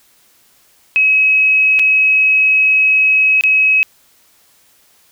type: tone with dropouts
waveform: sine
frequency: 2556 Hz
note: D#7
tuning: 46 cents sharp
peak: -8 dBFS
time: 0.96-3.83 s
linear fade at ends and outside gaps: 0 ms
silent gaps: 1.791-1.795 / 3.41-3.437 s
effects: white hiss -52 dBFS RMS until 5.11 s